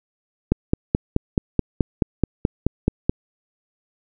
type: click train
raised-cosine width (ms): 3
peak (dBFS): -3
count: 13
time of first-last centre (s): 0.52-3.095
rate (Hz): 4.66
effects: none